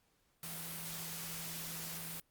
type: tone in noise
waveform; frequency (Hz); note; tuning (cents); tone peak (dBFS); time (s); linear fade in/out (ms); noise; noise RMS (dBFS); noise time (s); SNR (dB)
sine; 164.81; E3; 0; -50; 0.43-2.2; 2; white; -44; 0.43-2.2; -9
effects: pink hiss -75 dBFS RMS until 2.3 s + Opus 48 kbps